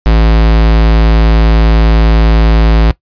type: tone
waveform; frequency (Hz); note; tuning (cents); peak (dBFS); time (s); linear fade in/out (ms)
square; 55; A1; 0; -5; 0.06-2.91; 0
effects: noise-tail reverb RT60 0.1 s tail -18 dB re dry + resampled to 11025 Hz